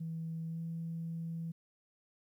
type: tone with pitch glide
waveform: sine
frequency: 163 to 165.28 Hz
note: E3 to E3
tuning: -19 to +5 cents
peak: -36 dBFS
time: 0-1.52 s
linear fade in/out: 10 ms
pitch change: +24 cents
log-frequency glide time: 0.47-0.6 s
effects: tanh soft clip ceiling -32 dBFS + 12-bit